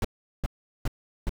brown noise bursts, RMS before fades -25 dBFS, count 4, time 0.02-1.294 s, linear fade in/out 2 ms, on 26 ms, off 390 ms, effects none

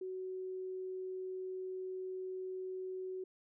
sine tone, 373.2 Hz, F#4, 15 cents sharp, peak -39 dBFS, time 0.01-3.24 s, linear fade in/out 5 ms, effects none

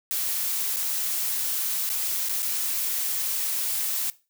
blue noise with dropouts, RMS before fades -27 dBFS, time 0.11-4.1 s, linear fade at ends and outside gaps 0 ms, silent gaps 0.761-0.768 / 1.892-1.9 / 2.287-2.294 / 2.422-2.428 s, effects noise-tail reverb RT60 0.3 s tail -19 dB re dry

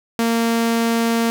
sawtooth tone, 230.3 Hz, A#3, 21 cents flat, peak -12 dBFS, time 0.19-1.3 s, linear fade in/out 0 ms, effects none

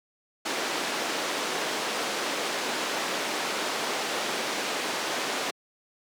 pink band-pass noise, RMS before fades -30 dBFS, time 0.45-5.51 s, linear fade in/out 10 ms, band 320 to 6300 Hz, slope 12 dB/octave, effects high-pass 200 Hz 12 dB/octave

